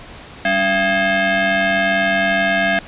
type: ring-modulated tone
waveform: sawtooth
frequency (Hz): 482.2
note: B4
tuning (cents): -41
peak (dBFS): -7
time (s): 0.45-2.79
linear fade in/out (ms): 2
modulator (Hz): 1160
effects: pink hiss -37 dBFS RMS until 2.87 s + resampled to 8000 Hz